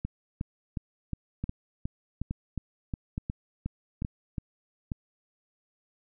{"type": "two click trains", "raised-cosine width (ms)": 5, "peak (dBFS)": [-19, -19], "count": [5, 13], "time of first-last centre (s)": [[1.44, 4.918], [0.05, 4.382]], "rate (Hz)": [1.15, 2.77], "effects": []}